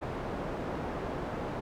white low-pass noise, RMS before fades -36 dBFS, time 0.01-1.61 s, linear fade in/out 20 ms, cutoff 710 Hz, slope 12 dB/octave, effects none

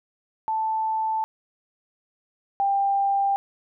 sine tone pair in turn, 880 / 793.1 Hz, A5 / G5, 0 / +20 cents, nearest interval major second, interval 180 cents, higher first, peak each -22 / -19 dBFS, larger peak second, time 0.48-1.24 / 2.6-3.36 s, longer neither, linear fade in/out 0 ms, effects none

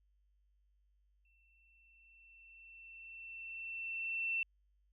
sine tone with exponential growth, 2689 Hz, E7, 34 cents sharp, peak -32 dBFS, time 1.25-4.43 s, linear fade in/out 2 ms, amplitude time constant 690 ms, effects added 50 Hz sine -70 dBFS peak until 4.92 s

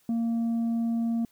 sine tone with tanh clipping, 230.8 Hz, A#3, 17 cents flat, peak -25 dBFS, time 0.09-1.25 s, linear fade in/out 2 ms, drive 3 dB, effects white hiss -65 dBFS RMS until 1.31 s

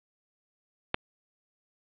click, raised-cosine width 0.3 ms, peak -8 dBFS, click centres 0.944 s, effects resampled to 8000 Hz + 8-bit

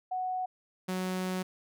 sine / sawtooth tone pair in turn, 740 / 185 Hz, F#5 / F#3, 0 / 0 cents, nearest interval 2 octaves, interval 2400 cents, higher first, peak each -30 / -27 dBFS, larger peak second, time 0.11-0.46 / 0.88-1.43 s, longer second, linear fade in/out 10 ms, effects none

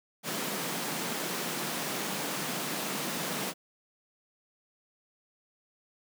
pink high-pass noise, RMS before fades -34 dBFS, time 0.23-3.54 s, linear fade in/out 50 ms, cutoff 150 Hz, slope 48 dB/octave, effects none

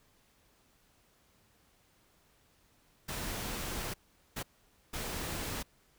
pink noise bursts at uneven times, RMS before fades -38 dBFS, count 3, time 3.08-3.94 / 4.36-4.43 / 4.93-5.63 s, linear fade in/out 10 ms, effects pink hiss -68 dBFS RMS until 5.98 s

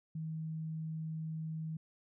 sine tone, 159 Hz, D#3, 38 cents sharp, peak -37 dBFS, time 0.15-1.77 s, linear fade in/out 5 ms, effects none

